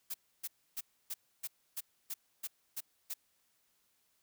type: noise bursts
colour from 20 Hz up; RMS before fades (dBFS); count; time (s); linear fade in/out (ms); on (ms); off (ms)
blue; -39; 10; 0.1-3.14; 10; 43; 290
effects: white hiss -75 dBFS RMS until 4.22 s